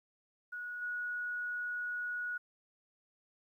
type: tone with level steps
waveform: sine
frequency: 1459 Hz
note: F#6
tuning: 25 cents flat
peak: -39 / -35 dBFS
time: 0.52-2.38 s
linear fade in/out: 10 ms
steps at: 0.81 s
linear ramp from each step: 20 ms
effects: 12-bit